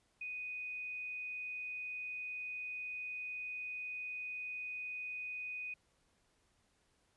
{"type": "tone", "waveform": "sine", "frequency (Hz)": 2489, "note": "D#7", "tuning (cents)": 0, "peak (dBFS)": -40, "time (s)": [0.21, 5.74], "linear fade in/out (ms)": 5, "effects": ["pink hiss -75 dBFS RMS until 7.16 s", "resampled to 24000 Hz"]}